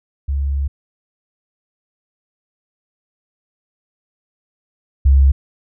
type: tone pair in turn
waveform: sine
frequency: 69.6 / 68.05 Hz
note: C#2 / C#2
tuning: +8 / -31 cents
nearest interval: unison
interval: 39 cents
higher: first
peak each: -16 / -7 dBFS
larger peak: second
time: 0.28-0.68 / 5.05-5.32 s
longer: first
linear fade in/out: 10 ms
effects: none